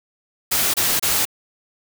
white noise bursts, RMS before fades -19 dBFS, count 3, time 0.51-1.254 s, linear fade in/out 10 ms, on 230 ms, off 27 ms, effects none

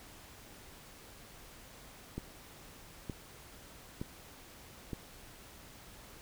click train, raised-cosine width 3 ms, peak -25 dBFS, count 4, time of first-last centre 2.18-4.932 s, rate 1.09 Hz, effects pink hiss -54 dBFS RMS until 6.21 s

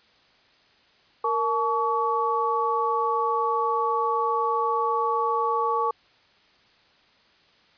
sine tone cluster, 464 / 867 / 1132 Hz, A#4 / A5 / C#6, -8 / -26 / +36 cents, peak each -27 / -27 / -24 dBFS, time 1.24-5.91 s, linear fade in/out 5 ms, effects white hiss -59 dBFS RMS until 7.77 s + resampled to 11025 Hz

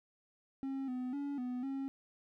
triangle tone with pitch steps, 269.8 / 252 / 283.6 / 248.9 / 271.3 Hz, C#4 / B3 / C#4 / B3 / C#4, -47 / +35 / +40 / +14 / -37 cents, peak -34 dBFS, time 0.63-1.88 s, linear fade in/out 0 ms, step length 250 ms, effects none

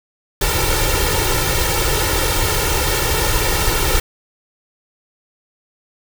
pink noise with comb filter, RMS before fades -17 dBFS, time 0.41-4 s, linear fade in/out 5 ms, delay 2.2 ms, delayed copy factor +0.85, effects none

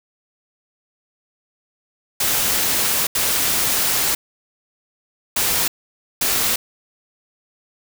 white noise bursts at uneven times, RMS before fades -19 dBFS, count 4, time 2.2-3.07 / 3.15-4.15 / 5.36-5.68 / 6.21-6.56 s, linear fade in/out 5 ms, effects none

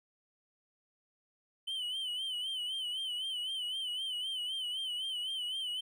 triangle tone with vibrato, 3042 Hz, F#7, 47 cents sharp, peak -33 dBFS, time 1.67-5.81 s, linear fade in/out 10 ms, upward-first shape sine, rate 3.9 Hz, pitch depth 80 cents each way, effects none

